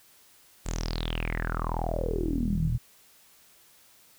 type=tone with low-pass filter sweep; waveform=sawtooth; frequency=40.74 Hz; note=E1; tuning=20 cents flat; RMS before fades=-29 dBFS; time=0.65-2.78 s; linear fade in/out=20 ms; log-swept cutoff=7800 to 120 Hz; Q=9.1; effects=white hiss -58 dBFS RMS until 4.18 s